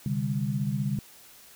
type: chord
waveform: sine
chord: C suspended second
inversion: none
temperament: equal with one note detuned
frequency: 130.81 / 146.83 / 200.7 Hz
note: C3 / D3 / G3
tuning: 0 / 0 / +41 cents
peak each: -30 dBFS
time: 0.06-0.99 s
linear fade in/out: 2 ms
effects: white hiss -52 dBFS RMS until 1.55 s